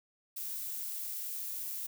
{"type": "noise", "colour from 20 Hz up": "violet", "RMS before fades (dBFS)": -39, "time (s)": [0.36, 1.87], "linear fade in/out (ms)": 10, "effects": []}